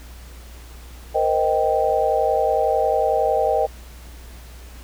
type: chord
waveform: sine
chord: C minor seventh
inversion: third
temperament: equal with one note detuned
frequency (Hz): 466.2 / 517.2 / 622.3 / 784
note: Bb4 / C5 / Eb5 / G5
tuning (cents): 0 / -20 / 0 / 0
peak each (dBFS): -23 / -23 / -21 / -21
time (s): 1.14-3.67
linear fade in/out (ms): 20
effects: added 60 Hz sine -38 dBFS peak until 4.83 s + pink hiss -46 dBFS RMS until 4.83 s